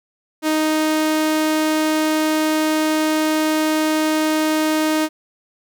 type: tone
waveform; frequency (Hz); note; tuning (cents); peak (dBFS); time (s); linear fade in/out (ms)
sawtooth; 311.1; D#4; 0; -12; 0.42-5.09; 50
effects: none